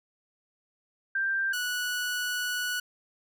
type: tone pair in turn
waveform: sine / sawtooth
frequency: 1578 / 1473.2 Hz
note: G6 / F#6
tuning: +11 / -8 cents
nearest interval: minor second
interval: 119 cents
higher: first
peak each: -25 dBFS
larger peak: neither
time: 1.15-1.53 / 1.53-2.8 s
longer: second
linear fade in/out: 5 ms
effects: none